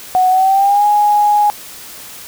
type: tone with pitch glide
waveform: sine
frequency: 740 to 830.6 Hz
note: F#5 to G#5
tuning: 0 to 0 cents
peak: -8 dBFS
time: 0.15-1.5 s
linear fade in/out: 0 ms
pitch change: +200 cents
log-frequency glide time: 0.29-0.86 s
effects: white hiss -33 dBFS RMS until 2.27 s